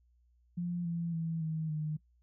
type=tone with pitch steps; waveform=sine; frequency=174.61 / 169.05 / 163.67 / 158.46 / 153.42 Hz; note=F3 / E3 / E3 / D#3 / D#3; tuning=0 / +44 / -12 / +32 / -24 cents; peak=-32 dBFS; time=0.57-1.97 s; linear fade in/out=10 ms; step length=280 ms; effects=noise-tail reverb RT60 0.1 s tail -21 dB re dry + added 60 Hz sine -65 dBFS peak until 2.22 s